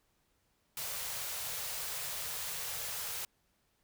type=band-stop noise; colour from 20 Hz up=white; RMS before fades=-39 dBFS; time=0.77-3.25 s; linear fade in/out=2 ms; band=170 to 420 Hz; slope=48 dB/octave; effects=pink hiss -75 dBFS RMS until 3.83 s